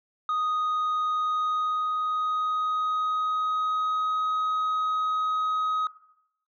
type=tone with pitch glide; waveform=sine; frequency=1244.5 to 1261.9 Hz; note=D#6 to D#6; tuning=0 to +24 cents; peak=-21 dBFS; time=0.29-5.87 s; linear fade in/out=2 ms; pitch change=+24 cents; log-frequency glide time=1.09-4.25 s; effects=noise-tail reverb RT60 0.8 s tail -19 dB re dry + tanh soft clip ceiling -23 dBFS